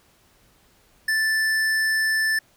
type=tone with hard clipping; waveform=triangle; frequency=1760 Hz; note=A6; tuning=in tune; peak=-21 dBFS; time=1.08-2.39 s; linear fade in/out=5 ms; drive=17 dB; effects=pink hiss -59 dBFS RMS until 2.56 s